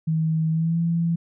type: tone with pitch glide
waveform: sine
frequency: 159.6 to 167.92 Hz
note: D#3 to E3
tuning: +44 to +32 cents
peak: -19 dBFS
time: 0.07-1.16 s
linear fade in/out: 10 ms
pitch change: +88 cents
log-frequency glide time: 0.51-0.79 s
effects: none